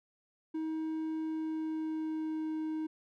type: tone with pitch glide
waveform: triangle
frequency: 316.9 to 313.6 Hz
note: D#4 to D#4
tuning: +32 to +14 cents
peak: -31 dBFS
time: 0.54-2.87 s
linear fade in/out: 10 ms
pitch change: -18 cents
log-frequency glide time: 1.24-2.55 s
effects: none